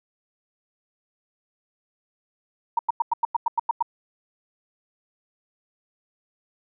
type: tone bursts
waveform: sine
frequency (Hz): 932.3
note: A#5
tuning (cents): 0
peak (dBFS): -17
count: 10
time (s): 2.77-3.826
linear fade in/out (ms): 5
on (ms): 21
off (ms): 94
effects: none